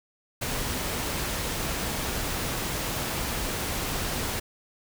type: noise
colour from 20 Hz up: pink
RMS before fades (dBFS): -30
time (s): 0.41-4.4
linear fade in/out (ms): 10
effects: none